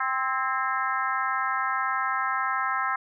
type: harmonic tone with a mistuned harmonic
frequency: 261.6 Hz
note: C4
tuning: in tune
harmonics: 3 / 4 / 5 / 6 / 7 / 8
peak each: -33 / -29 / -28 / -32 / -35 / -39 dBFS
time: 0-2.96 s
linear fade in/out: 5 ms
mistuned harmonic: 6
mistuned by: +56 cents
effects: none